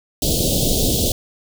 pink band-stop noise, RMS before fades -18 dBFS, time 0.22-1.12 s, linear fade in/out 2 ms, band 650 to 3200 Hz, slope 48 dB/octave, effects none

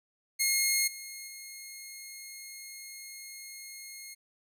10% pulse tone with level steps, 2150 Hz, C7, 47 cents sharp, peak -16 / -32 / -34 dBFS, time 0.39-4.15 s, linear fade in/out 20 ms, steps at 0.87 / 1.27 s, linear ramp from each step 10 ms, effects none

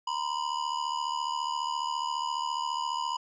square ring-modulated tone, 983 Hz, B5, 8 cents flat, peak -27 dBFS, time 0.07-3.17 s, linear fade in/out 5 ms, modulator 37.3 Hz, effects resampled to 16000 Hz

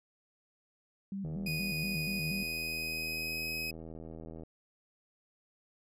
sine tone with vibrato, 174.61 Hz, F3, in tune, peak -35 dBFS, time 1.12-2.43 s, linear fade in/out 2 ms, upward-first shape square, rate 4.2 Hz, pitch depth 200 cents each way
click train, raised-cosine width 2 ms, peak -33 dBFS, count 258, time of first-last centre 1.25-4.435 s, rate 80.7 Hz
30% pulse tone with pitch glide, 2483 to 2534 Hz, D#7 to D#7, -4 to +31 cents, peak -32 dBFS, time 1.46-3.71 s, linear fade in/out 5 ms, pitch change +35 cents, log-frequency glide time 2.13-3.49 s
effects none

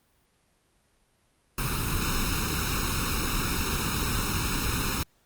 pink noise with comb filter, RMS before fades -28 dBFS, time 1.58-5.03 s, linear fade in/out 2 ms, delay 0.76 ms, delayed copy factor +0.85, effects pink hiss -67 dBFS RMS until 5.25 s + Opus 32 kbps

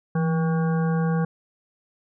harmonic tone with a mistuned harmonic, 160 Hz, D#3, 49 cents sharp, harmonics 1 / 3 / 5 / 7 / 9 / 10, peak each -20 / -30 / -34 / -37 / -39 / -40 dBFS, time 0.15-1.25 s, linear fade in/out 5 ms, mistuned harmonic 1, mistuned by +71 cents, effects none

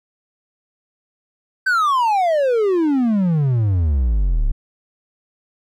triangle exponential sweep, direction down, 1568 to 32.58 Hz, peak -12 dBFS, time 1.66-4.52 s, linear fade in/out 10 ms, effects none

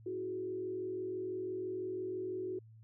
sine tone with frequency modulation, 370 Hz, F#4, in tune, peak -36 dBFS, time 0.06-2.59 s, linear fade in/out 5 ms, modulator 46 Hz, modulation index 0.7, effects added 111 Hz sine -54 dBFS peak until 2.83 s

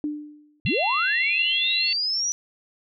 sine tone with exponential decay, 298.1 Hz, D4, 26 cents sharp, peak -22 dBFS, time 0.04-0.6 s, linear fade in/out 1 ms, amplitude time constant 120 ms
sine linear sweep, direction up, 84 to 5930 Hz, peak -22 dBFS, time 0.65-2.32 s, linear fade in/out 0 ms
harmonic tone, 683 Hz, F5, 39 cents flat, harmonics 3 / 4 / 5 / 6, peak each -35 / -24 / -35 / -34 dBFS, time 0.66-1.93 s, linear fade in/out 2 ms
effects none

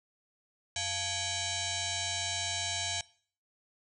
sine tone with frequency modulation, 1661.2 Hz, G#6, in tune, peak -31 dBFS, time 0.76-3.01 s, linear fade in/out 2 ms, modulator 785 Hz, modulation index 7.6, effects noise-tail reverb RT60 0.5 s tail -22 dB re dry

